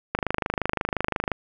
click train, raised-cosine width 0.5 ms, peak -8 dBFS, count 31, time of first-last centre 0.15-1.317 s, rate 25.7 Hz, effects none

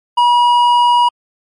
triangle tone with hard clipping, 965 Hz, B5, 40 cents flat, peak -9 dBFS, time 0.17-1.09 s, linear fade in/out 10 ms, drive 10 dB, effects MP3 48 kbps

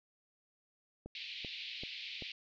click train, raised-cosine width 2 ms, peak -32 dBFS, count 4, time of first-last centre 1.06-2.223 s, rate 2.58 Hz
pink band-pass noise, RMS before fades -45 dBFS, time 1.15-2.32 s, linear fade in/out 2 ms, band 2300 to 4400 Hz, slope 48 dB/octave
effects none

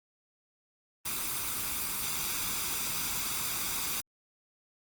white noise with comb filter, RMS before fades -33 dBFS, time 1.05-4.01 s, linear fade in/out 10 ms, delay 0.83 ms, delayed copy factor +0.55, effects Opus 24 kbps

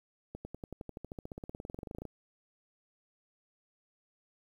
accelerating click train, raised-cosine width 2 ms, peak -28 dBFS, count 29, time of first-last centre 0.35-2.053 s, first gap 100 ms, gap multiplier 0.96, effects 10-bit

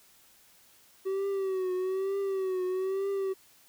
triangle tone with vibrato, 380.7 Hz, F#4, 49 cents sharp, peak -26 dBFS, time 1.05-3.34 s, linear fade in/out 20 ms, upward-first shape triangle, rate 1.1 Hz, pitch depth 75 cents each way, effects white hiss -60 dBFS RMS until 3.68 s

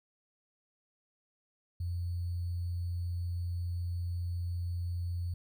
sine tone with sample-and-hold, 87.31 Hz, F2, in tune, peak -32 dBFS, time 1.8-5.34 s, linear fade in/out 5 ms, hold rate 4410 Hz, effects none

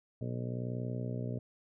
harmonic tone, 61 Hz, B1, 21 cents flat, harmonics 2 / 3 / 4 / 5 / 6 / 7 / 8 / 9 / 10, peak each -36 / -43 / -42 / -51 / -50 / -46 / -51 / -50 / -49 dBFS, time 0.21-1.39 s, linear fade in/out 5 ms, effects none

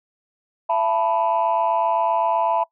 sine chord, E suspended fourth, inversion none, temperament equal with one note detuned, 672.3 / 880 / 987.8 Hz, E5 / A5 / B5, +34 / 0 / 0 cents, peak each -21 dBFS, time 0.69-2.64 s, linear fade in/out 10 ms, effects noise-tail reverb RT60 0.1 s tail -21 dB re dry + tanh soft clip ceiling -11 dBFS

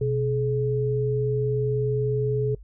sine tone pair together, 126.4 / 425.2 Hz, B2 / G#4, +41 / +41 cents, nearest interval octave + major sixth, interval 2100 cents, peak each -24 dBFS, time 0.01-2.55 s, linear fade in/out 5 ms, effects noise-tail reverb RT60 0.1 s tail -25 dB re dry + added 50 Hz sine -42 dBFS peak until 2.63 s

